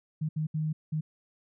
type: tone bursts at uneven times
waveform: sine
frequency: 155.3 Hz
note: D#3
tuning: 3 cents flat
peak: -27 dBFS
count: 4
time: 0.21-0.29 / 0.36-0.47 / 0.54-0.73 / 0.92-1.01 s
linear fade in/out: 10 ms
effects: none